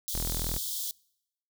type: high-pass noise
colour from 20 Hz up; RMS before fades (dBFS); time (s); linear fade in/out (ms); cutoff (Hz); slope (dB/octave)
white; -34; 0.08-0.91; 0; 3200; 96
type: tone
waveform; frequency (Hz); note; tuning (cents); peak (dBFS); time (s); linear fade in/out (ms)
sawtooth; 41.2; E1; 0; -28; 0.14-0.58; 0
effects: noise-tail reverb RT60 0.8 s tail -26 dB re dry